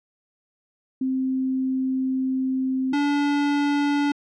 sine / square tone pair in turn, 261.6 / 287.9 Hz, C4 / D4, 0 / -34 cents, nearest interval major second, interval 166 cents, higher second, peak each -21 / -20 dBFS, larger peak second, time 1.01-2.93 / 2.93-4.12 s, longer first, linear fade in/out 5 ms, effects low-pass 4000 Hz 12 dB/octave

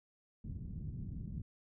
white low-pass noise, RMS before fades -43 dBFS, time 0.44-1.42 s, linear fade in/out 5 ms, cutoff 180 Hz, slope 24 dB/octave, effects none

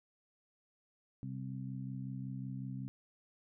harmonic tone, 65.41 Hz, C2, in tune, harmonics 2 / 3 / 4, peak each -41 / -45 / -47 dBFS, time 1.23-2.88 s, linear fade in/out 0 ms, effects none

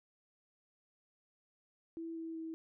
sine tone with pitch steps, 329.6 / 326.6 / 323.6 Hz, E4 / E4 / E4, 0 / -16 / -32 cents, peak -40 dBFS, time 1.97-2.54 s, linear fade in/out 0 ms, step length 190 ms, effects none

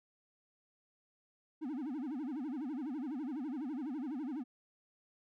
triangle tone with vibrato, 277.2 Hz, C#4, in tune, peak -35 dBFS, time 1.61-4.44 s, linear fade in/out 20 ms, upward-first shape sine, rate 12 Hz, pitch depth 250 cents each way, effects none

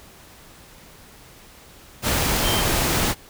sine tone in noise, 3136 Hz, G7, in tune, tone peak -25 dBFS, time 2.42-2.64 s, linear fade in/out 50 ms, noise pink, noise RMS -21 dBFS, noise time 2.02-3.15 s, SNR -7 dB, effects pink hiss -47 dBFS RMS until 3.29 s

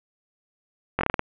slowing click train, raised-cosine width 0.5 ms, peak -7 dBFS, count 7, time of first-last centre 0.99-1.194 s, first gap 20 ms, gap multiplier 1.21, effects resampled to 8000 Hz + 7-bit

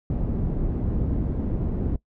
pink low-pass noise, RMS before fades -25 dBFS, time 0.1-1.96 s, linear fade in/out 2 ms, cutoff 280 Hz, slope 12 dB/octave, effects noise-tail reverb RT60 0.1 s tail -20 dB re dry

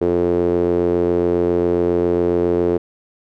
sawtooth tone with band-pass filter, 87.31 Hz, F2, in tune, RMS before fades -17 dBFS, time 0.01-2.78 s, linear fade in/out 10 ms, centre 400 Hz, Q 4.8, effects none

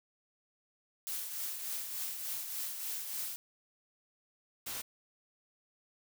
blue noise with tremolo, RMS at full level -37 dBFS, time 1.07-3.36 s, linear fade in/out 0 ms, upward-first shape triangle, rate 3.4 Hz, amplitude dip 50%
white noise, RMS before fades -40 dBFS, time 4.66-4.82 s, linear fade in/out 10 ms
effects none

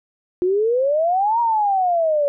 sine exponential two-way sweep, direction up then down, 351.4 to 954 to 563 Hz, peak -15 dBFS, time 0.42-2.28 s, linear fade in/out 0 ms, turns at 1.4 s, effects none

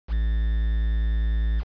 triangle tone with quantisation, 55 Hz, A1, in tune, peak -18 dBFS, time 0.08-1.64 s, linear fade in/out 50 ms, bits 7, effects resampled to 11025 Hz

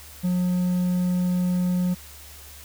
triangle tone, 180 Hz, F#3, 47 cents flat, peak -18 dBFS, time 0.23-1.95 s, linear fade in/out 20 ms, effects added 72 Hz sine -46 dBFS peak until 2.64 s + white hiss -45 dBFS RMS until 2.64 s

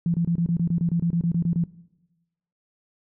sine tone bursts, 169.9 Hz, F3, 47 cents flat, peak -19 dBFS, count 15, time 0.06-1.639 s, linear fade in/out 2 ms, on 81 ms, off 26 ms, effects noise-tail reverb RT60 1.0 s tail -20 dB re dry

